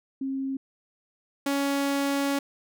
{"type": "tone pair in turn", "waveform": ["sine", "sawtooth"], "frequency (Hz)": [268.8, 279.5], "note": ["C4", "C#4"], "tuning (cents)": [47, 14], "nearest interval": "minor second", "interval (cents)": 67, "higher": "second", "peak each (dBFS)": [-27, -20], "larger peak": "second", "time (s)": [[0.21, 0.57], [1.46, 2.39]], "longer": "second", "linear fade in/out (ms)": 5, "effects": []}